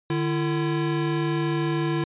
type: tone pair together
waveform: square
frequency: 150.3 / 337.4 Hz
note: D3 / E4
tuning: +40 / +40 cents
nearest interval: octave + major second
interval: 1400 cents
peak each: -26 dBFS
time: 0.1-2.04 s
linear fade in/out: 2 ms
effects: resampled to 8000 Hz